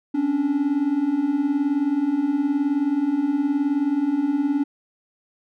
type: beating tone pair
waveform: triangle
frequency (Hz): 270 / 289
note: C#4 / D4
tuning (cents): -45 / -28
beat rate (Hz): 19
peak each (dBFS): -23 / -18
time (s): 0.14-4.64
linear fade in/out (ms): 10
effects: none